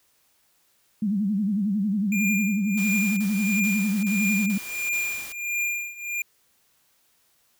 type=tone with vibrato; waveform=sine; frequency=203.2 Hz; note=G#3; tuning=38 cents flat; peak=-21 dBFS; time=1.02-4.58 s; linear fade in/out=5 ms; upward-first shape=sine; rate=11 Hz; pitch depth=130 cents each way
type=tone with tremolo; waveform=square; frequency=2405 Hz; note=D7; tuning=41 cents sharp; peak=-23 dBFS; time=2.12-6.22 s; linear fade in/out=2 ms; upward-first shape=triangle; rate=1.5 Hz; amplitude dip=90%
type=noise bursts; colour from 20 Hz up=white; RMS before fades=-39 dBFS; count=6; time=2.77-5.325 s; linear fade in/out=5 ms; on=400 ms; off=31 ms
effects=white hiss -65 dBFS RMS until 7.59 s